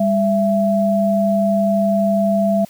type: tone pair together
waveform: sine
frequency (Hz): 199.98 / 668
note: G3 / E5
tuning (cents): +35 / +23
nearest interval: octave + major sixth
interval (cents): 2088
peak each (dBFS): -16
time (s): 0-2.65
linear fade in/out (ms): 5
effects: white hiss -47 dBFS RMS until 2.69 s